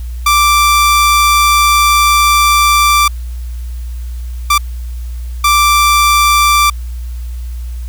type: tone bursts at uneven times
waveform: sawtooth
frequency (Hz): 1174.7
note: D6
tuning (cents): 0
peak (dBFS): -3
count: 3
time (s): 0.26-3.08 / 4.5-4.58 / 5.44-6.7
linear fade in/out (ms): 5
effects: added 60 Hz sine -19 dBFS peak until 7.88 s + white hiss -43 dBFS RMS until 7.88 s